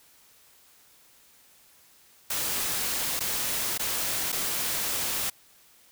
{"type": "noise with dropouts", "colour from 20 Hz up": "white", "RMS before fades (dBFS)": -29, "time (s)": [2.3, 5.3], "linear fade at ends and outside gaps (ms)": 5, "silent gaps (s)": [[3.194, 3.205], [3.778, 3.794], [4.32, 4.325]], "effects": ["white hiss -58 dBFS RMS until 5.91 s"]}